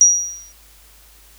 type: tone with exponential decay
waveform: sine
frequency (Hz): 5760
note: F#8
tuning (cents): -47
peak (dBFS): -4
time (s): 0.01-0.52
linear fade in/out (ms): 1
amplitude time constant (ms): 110
effects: added 52 Hz sine -49 dBFS peak until 1.38 s + white hiss -49 dBFS RMS until 1.38 s